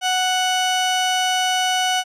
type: tone pair together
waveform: sawtooth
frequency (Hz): 740 / 1480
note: F#5 / F#6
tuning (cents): 0 / 0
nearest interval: octave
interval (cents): 1200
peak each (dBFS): -15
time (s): 0.01-2.04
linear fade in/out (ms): 50
effects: low-pass 8000 Hz 12 dB/octave